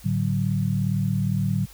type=tone cluster; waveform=sine; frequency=108 / 145.4 / 187.5 Hz; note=A2 / D3 / F#3; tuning=-32 / -17 / +23 cents; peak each=-25 dBFS; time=0.04-1.66 s; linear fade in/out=20 ms; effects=added 50 Hz sine -47 dBFS peak until 1.73 s + white hiss -49 dBFS RMS until 1.73 s